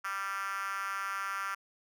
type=tone with high-pass filter; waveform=5% pulse; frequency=196 Hz; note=G3; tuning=in tune; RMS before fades=-36 dBFS; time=0.04-1.55 s; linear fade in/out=10 ms; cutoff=1300 Hz; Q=5.6; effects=none